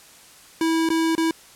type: tone with dropouts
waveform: square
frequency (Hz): 325.8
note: E4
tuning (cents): -20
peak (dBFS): -19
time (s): 0.61-1.31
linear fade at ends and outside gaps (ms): 2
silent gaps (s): 0.89-0.902 / 1.152-1.179
effects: white hiss -48 dBFS RMS until 1.55 s + low-pass 11000 Hz 12 dB/octave